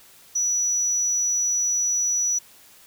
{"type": "tone", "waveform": "sine", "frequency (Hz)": 5890, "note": "F#8", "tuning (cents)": -9, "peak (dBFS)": -19, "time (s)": [0.35, 2.39], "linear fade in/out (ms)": 10, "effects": ["tanh soft clip ceiling -15 dBFS", "white hiss -51 dBFS RMS until 2.86 s"]}